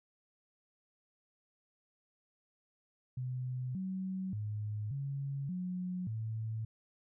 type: tone with pitch steps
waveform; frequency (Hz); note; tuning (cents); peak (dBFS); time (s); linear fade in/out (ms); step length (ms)
sine; 126.8 / 188.6 / 105.6 / 138.8 / 181.7 / 110.9; B2 / F#3 / G#2 / C#3 / F#3 / A2; +46 / +33 / +29 / +3 / -31 / +14; -35; 3.17-6.65; 5; 580
effects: none